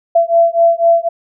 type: beating tone pair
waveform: sine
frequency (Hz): 672 / 676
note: E5 / E5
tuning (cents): +33 / +43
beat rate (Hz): 4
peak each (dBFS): -11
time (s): 0.15-1.09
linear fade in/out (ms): 10
effects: none